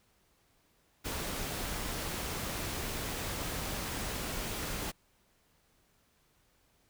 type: noise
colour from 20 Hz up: pink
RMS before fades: -37 dBFS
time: 1.04-4.92 s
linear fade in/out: 20 ms
effects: pink hiss -70 dBFS RMS until 6.89 s